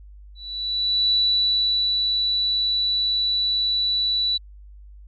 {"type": "tone with ADSR envelope", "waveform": "sine", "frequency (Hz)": 3951, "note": "B7", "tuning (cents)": 0, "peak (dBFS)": -16, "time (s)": [0.35, 4.38], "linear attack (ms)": 760, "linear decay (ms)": 850, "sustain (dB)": -3, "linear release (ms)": 15, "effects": ["added 50 Hz sine -41 dBFS peak until 5.07 s"]}